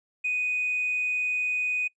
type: tone with hard clipping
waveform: sine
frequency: 2489 Hz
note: D#7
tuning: in tune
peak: -25 dBFS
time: 0.24-1.88 s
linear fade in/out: 10 ms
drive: 1 dB
effects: noise-tail reverb RT60 0.1 s tail -22 dB re dry + resampled to 22050 Hz